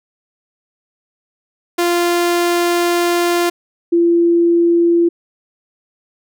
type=tone pair in turn; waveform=sawtooth / sine; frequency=347.3 / 341.1 Hz; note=F4 / F4; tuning=-10 / -41 cents; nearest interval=unison; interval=31 cents; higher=first; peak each=-9 / -9 dBFS; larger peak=neither; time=1.78-3.5 / 3.92-5.09 s; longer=first; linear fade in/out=10 ms; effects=none